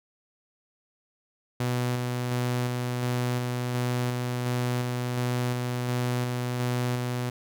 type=tone with tremolo; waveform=sawtooth; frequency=123.47 Hz; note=B2; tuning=in tune; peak=-21 dBFS; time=1.6-7.3 s; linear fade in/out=5 ms; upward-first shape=square; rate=1.4 Hz; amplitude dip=25%; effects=none